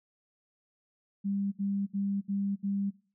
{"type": "tone bursts", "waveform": "sine", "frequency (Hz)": 198.8, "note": "G3", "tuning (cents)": 25, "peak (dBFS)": -28, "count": 5, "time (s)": [1.24, 2.908], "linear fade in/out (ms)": 20, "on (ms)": 280, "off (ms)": 67, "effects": ["noise-tail reverb RT60 0.4 s tail -21 dB re dry"]}